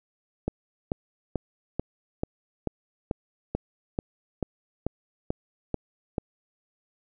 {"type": "click train", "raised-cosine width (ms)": 2, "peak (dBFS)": -13, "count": 14, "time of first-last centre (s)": [0.48, 6.182], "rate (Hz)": 2.28, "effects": []}